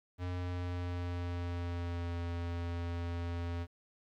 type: tone with pitch glide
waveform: square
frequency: 89.7 to 85.85 Hz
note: F2 to F2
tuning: +47 to -29 cents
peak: -36 dBFS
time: 0.18-3.67 s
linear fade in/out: 50 ms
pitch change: -76 cents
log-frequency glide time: 0.33-2.18 s
effects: low-pass 4000 Hz 12 dB/octave + 11-bit